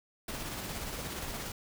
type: noise with tremolo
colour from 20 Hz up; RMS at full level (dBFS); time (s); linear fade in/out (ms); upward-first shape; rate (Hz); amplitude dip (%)
pink; -38; 0.28-1.52; 5; square; 17; 25
effects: none